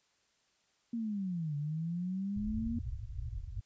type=linear two-way sweep; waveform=sine; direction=down then up; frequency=237 to 143 to 237 Hz; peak=-33 dBFS; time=0.93-2.79 s; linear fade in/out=5 ms; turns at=1.56 s
type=low-pass noise; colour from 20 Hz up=white; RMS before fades=-40 dBFS; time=2.36-3.61 s; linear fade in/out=10 ms; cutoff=120 Hz; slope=96 dB/octave
effects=white hiss -73 dBFS RMS until 3.65 s + resampled to 16000 Hz